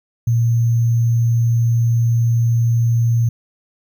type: tone with sample-and-hold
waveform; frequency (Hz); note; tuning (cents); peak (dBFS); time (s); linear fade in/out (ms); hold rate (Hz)
sine; 116.54; A#2; 0; -12; 0.27-3.29; 5; 6300
effects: none